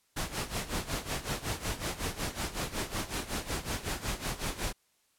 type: noise with tremolo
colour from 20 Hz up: pink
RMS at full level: -32 dBFS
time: 0.16-4.73 s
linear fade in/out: 10 ms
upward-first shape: sine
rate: 5.4 Hz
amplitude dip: 80%
effects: white hiss -71 dBFS RMS until 5.18 s + low-pass 12000 Hz 12 dB/octave